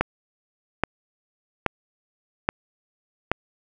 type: click train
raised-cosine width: 0.5 ms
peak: -4 dBFS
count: 5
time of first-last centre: 0.01-3.316 s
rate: 1.21 Hz
effects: none